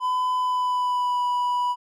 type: tone with pitch glide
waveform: triangle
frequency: 1007 to 982.3 Hz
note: B5 to B5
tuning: +33 to -10 cents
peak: -19 dBFS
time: 0-1.76 s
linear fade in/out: 50 ms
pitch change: -43 cents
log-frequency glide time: 0.35-1.24 s
effects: none